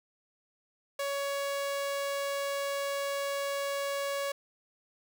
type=tone; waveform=sawtooth; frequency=560 Hz; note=C#5; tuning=18 cents sharp; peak=-27 dBFS; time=0.99-4.32 s; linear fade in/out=5 ms; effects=none